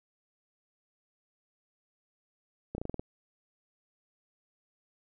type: slowing click train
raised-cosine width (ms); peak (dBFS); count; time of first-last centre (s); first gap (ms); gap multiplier
2; -22; 7; 2.75-2.995; 31; 1.11
effects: none